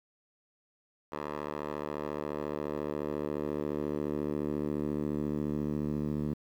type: tone with band-pass filter sweep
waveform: 10% pulse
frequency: 74.3 Hz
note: D2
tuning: 21 cents sharp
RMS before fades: -34 dBFS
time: 1.12-6.34 s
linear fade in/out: 5 ms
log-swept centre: 850 to 200 Hz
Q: 1.2
effects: 10-bit